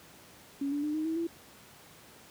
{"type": "tone with pitch steps", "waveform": "sine", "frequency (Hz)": [279.1, 289.4, 300.2, 311.3, 322.8, 334.8], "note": ["C#4", "D4", "D4", "D#4", "E4", "E4"], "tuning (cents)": [12, -25, 38, 1, -36, 27], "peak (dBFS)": -29, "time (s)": [0.61, 1.27], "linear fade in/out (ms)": 5, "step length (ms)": 110, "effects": ["pink hiss -54 dBFS RMS until 2.3 s", "high-pass 100 Hz 12 dB/octave"]}